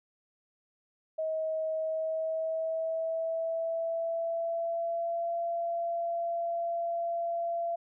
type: tone with pitch glide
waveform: sine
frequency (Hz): 635 to 680.6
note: D#5 to F5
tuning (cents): +35 to -45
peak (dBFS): -29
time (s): 1.18-7.76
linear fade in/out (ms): 10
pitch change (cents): +120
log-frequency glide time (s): 1.74-5.35
effects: none